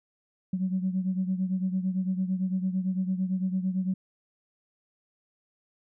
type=beating tone pair; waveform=sine; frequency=185 / 193.9 Hz; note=F#3 / G3; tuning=0 / -19 cents; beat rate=8.9 Hz; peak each=-26 / -31 dBFS; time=0.53-3.94 s; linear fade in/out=5 ms; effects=tanh soft clip ceiling -18 dBFS